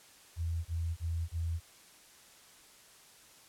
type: tone bursts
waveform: sine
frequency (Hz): 83.2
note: E2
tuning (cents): +17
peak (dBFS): -31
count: 4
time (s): 0.36-1.604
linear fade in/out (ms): 50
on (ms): 290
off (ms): 28
effects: white hiss -58 dBFS RMS until 3.48 s + low-pass 11000 Hz 12 dB/octave